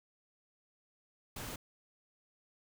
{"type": "noise", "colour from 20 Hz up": "pink", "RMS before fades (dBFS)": -43, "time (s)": [1.36, 1.56], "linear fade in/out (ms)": 5, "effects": []}